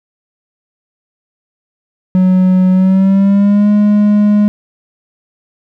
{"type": "tone with pitch glide", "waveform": "triangle", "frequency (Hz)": [185, 207.7], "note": ["F#3", "G#3"], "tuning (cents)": [0, 0], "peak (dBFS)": -4, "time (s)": [2.15, 4.48], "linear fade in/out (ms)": 0, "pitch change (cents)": 200, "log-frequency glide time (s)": [2.71, 3.69], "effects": []}